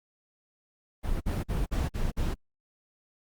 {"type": "noise bursts", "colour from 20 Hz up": "brown", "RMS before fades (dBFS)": -28, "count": 6, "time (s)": [1.03, 2.345], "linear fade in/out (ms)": 20, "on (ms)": 180, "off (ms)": 47, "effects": ["Opus 32 kbps"]}